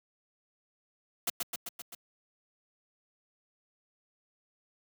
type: noise with echo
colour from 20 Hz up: white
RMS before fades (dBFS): -30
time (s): 1.27-1.3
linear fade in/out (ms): 5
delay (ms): 130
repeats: 5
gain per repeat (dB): -3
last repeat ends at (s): 1.95
effects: high-pass 150 Hz 12 dB/octave